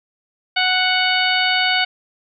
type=harmonic tone; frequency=740 Hz; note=F#5; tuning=in tune; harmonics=1 / 2 / 3 / 4 / 5 / 6; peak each=-22 / -21 / -21 / -21 / -25 / -25 dBFS; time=0.56-1.85 s; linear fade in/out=10 ms; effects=none